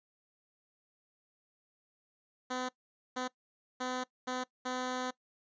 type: tone bursts at uneven times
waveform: 10% pulse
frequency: 253.7 Hz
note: B3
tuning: 47 cents sharp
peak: -26 dBFS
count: 5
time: 2.5-2.69 / 3.16-3.28 / 3.8-4.04 / 4.27-4.44 / 4.65-5.11 s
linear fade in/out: 10 ms
effects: noise-tail reverb RT60 0.1 s tail -20 dB re dry + resampled to 16000 Hz